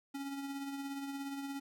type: tone with tremolo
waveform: square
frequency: 277.2 Hz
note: C#4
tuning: in tune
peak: -38 dBFS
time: 0.14-1.6 s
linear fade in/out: 10 ms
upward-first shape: triangle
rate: 17 Hz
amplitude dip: 45%
effects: 13-bit